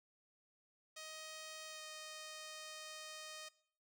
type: tone with pitch glide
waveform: 5% pulse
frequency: 627 to 621.2 Hz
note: D#5 to D#5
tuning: +13 to -3 cents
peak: -37 dBFS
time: 0.96-3.49 s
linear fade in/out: 10 ms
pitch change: -16 cents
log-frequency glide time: 1.67-1.81 s
effects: noise-tail reverb RT60 0.6 s tail -20 dB re dry